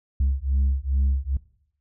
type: beating tone pair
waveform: sine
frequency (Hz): 66.5 / 68.9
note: C2 / C#2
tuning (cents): +29 / -10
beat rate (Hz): 2.4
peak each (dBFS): -21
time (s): 0.2-1.37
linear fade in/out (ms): 5
effects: noise-tail reverb RT60 0.7 s tail -21 dB re dry + tanh soft clip ceiling -16 dBFS